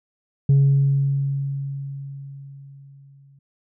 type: tone with exponential decay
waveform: sine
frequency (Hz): 138.59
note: C#3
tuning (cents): 0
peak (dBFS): -9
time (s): 0.49-3.39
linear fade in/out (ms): 5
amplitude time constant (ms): 630
effects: tanh soft clip ceiling -10 dBFS